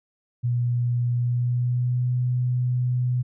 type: tone with pitch glide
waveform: sine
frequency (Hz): 121.2 to 124.54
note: B2 to B2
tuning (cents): -32 to +15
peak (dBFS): -20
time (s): 0.43-3.23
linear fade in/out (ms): 20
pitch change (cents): +47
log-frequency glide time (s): 1.15-2.11
effects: none